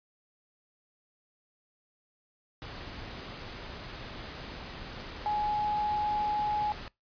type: tone in noise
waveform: sine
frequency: 840 Hz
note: G#5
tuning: 19 cents sharp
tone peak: -27 dBFS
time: 5.26-6.72 s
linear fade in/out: 0 ms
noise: pink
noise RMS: -42 dBFS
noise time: 2.62-6.88 s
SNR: +12 dB
effects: noise-tail reverb RT60 0.2 s tail -24 dB re dry + resampled to 11025 Hz